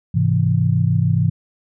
sine chord, Ab augmented, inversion none, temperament equal, 103.83 / 130.81 / 164.81 Hz, Ab2 / C3 / E3, 0 / 0 / 0 cents, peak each -18 dBFS, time 0.14-1.3 s, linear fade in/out 10 ms, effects none

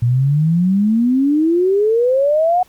sine exponential sweep, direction up, 116.4 to 740 Hz, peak -11 dBFS, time 0.02-2.63 s, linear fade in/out 5 ms, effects pink hiss -51 dBFS RMS until 2.68 s

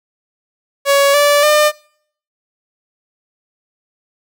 sawtooth tone with pitch steps, 560 / 580.4 / 601.6 Hz, C#5 / D5 / D5, +18 / -21 / +42 cents, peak -5 dBFS, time 0.85-1.72 s, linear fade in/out 50 ms, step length 290 ms, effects noise-tail reverb RT60 0.6 s tail -24 dB re dry

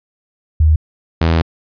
sine / sawtooth tone pair in turn, 77.78 / 82.18 Hz, D#2 / E2, 0 / -5 cents, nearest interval minor second, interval 95 cents, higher second, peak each -7 dBFS, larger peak neither, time 0.6-0.76 / 1.21-1.42 s, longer second, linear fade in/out 5 ms, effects resampled to 11025 Hz

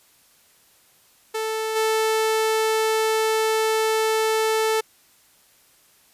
sawtooth tone with level steps, 440 Hz, A4, in tune, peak -20 / -15 dBFS, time 1.34-4.81 s, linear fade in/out 10 ms, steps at 1.75 s, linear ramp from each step 20 ms, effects white hiss -57 dBFS RMS until 6.13 s + resampled to 32000 Hz

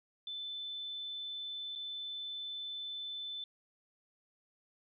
sine tone with dropouts, 3520 Hz, A7, in tune, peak -39 dBFS, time 0.27-3.44 s, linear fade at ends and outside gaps 2 ms, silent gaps 1.753-1.758 s, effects none

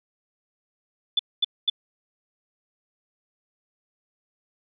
sine tone bursts, 3481 Hz, A7, 19 cents flat, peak -17 dBFS, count 3, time 1.17-1.699 s, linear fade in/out 5 ms, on 23 ms, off 230 ms, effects none

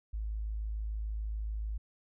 sine tone, 53.4 Hz, G#1, 49 cents sharp, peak -33 dBFS, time 0.13-1.78 s, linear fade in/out 10 ms, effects none

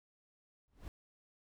brown noise with exponential growth, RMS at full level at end -42 dBFS, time 0.68-0.88 s, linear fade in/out 0 ms, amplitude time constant 43 ms, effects none

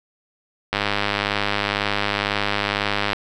click train, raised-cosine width 0.3 ms, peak -4 dBFS, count 246, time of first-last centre 0.73-3.132 s, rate 102 Hz, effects none

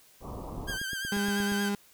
pink low-pass noise, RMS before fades -39 dBFS, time 0.2-0.79 s, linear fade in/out 50 ms, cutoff 1200 Hz, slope 96 dB/octave
click train, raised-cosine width 3 ms, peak -28 dBFS, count 9, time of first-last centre 0.58-1.52 s, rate 8.51 Hz
sawtooth tone with vibrato, 1582 Hz, G6, 15 cents sharp, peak -29 dBFS, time 0.67-1.7 s, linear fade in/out 20 ms, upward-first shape triangle, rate 8.7 Hz, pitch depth 62 cents each way
35% pulse tone, 202.5 Hz, G#3, 43 cents flat, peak -26 dBFS, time 1.12-1.75 s, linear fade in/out 2 ms
effects white hiss -59 dBFS RMS until 1.93 s

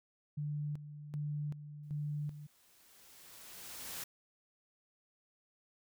sine tone with tremolo, 147.9 Hz, D3, 13 cents sharp, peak -35 dBFS, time 0.37-2.47 s, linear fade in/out 10 ms, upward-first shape square, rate 1.3 Hz, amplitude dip 70%
white noise with exponential growth, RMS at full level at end -42 dBFS, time 1.83-4.04 s, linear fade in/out 5 ms, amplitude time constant 480 ms
effects none

